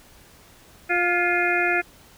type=harmonic tone with a mistuned harmonic; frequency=352.1 Hz; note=F4; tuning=14 cents sharp; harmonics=1 / 2 / 4 / 5 / 6 / 7; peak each=-26 / -26 / -26 / -26 / -26 / -26 dBFS; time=0.89-1.82 s; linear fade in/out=20 ms; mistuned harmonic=5; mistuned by=-36 cents; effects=pink hiss -51 dBFS RMS until 2.17 s